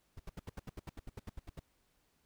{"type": "noise bursts", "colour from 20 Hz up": "brown", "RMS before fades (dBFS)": -43, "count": 15, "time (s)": [0.17, 1.595], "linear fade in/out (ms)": 5, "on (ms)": 25, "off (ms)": 75, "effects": ["pink hiss -75 dBFS RMS until 2.25 s"]}